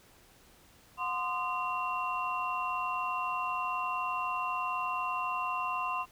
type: tone cluster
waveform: sine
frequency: 726 / 1035 / 1223 / 2742 Hz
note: F#5 / C6 / D#6 / F7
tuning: -33 / -19 / -30 / -32 cents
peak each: -40 / -32 / -39 / -39 dBFS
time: 0.97-6.06 s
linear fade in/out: 50 ms
effects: pink hiss -60 dBFS RMS until 6.11 s